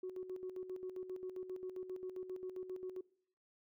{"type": "tone with tremolo", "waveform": "sine", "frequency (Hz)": 370, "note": "F#4", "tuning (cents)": 0, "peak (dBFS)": -39, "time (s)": [0.03, 3.01], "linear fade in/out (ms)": 5, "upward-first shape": "square", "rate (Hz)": 7.5, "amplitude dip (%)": 60, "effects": ["noise-tail reverb RT60 0.7 s tail -25 dB re dry", "tanh soft clip ceiling -35 dBFS"]}